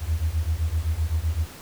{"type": "beating tone pair", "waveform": "sine", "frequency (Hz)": [76.2, 84], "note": ["D#2", "E2"], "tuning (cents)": [-36, 33], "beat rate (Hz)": 7.8, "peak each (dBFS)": -24, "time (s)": [0, 1.47], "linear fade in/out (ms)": 50, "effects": ["tanh soft clip ceiling -15 dBFS", "pink hiss -43 dBFS RMS until 1.61 s"]}